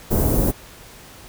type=band-stop noise; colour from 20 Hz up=pink; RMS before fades=-18 dBFS; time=0.1-0.52 s; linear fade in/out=20 ms; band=500 to 16000 Hz; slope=12 dB/octave; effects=pink hiss -43 dBFS RMS until 1.28 s